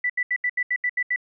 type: tone bursts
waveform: sine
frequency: 1975.5 Hz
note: B6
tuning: in tune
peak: -20 dBFS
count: 9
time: 0.04-1.161 s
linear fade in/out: 5 ms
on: 57 ms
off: 76 ms
effects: none